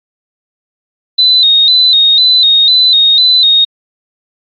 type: tone with vibrato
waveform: sine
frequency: 3865 Hz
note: B7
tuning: 38 cents flat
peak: -4 dBFS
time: 1.18-3.65 s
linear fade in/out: 10 ms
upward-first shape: square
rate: 2 Hz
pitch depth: 64 cents each way
effects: AAC 64 kbps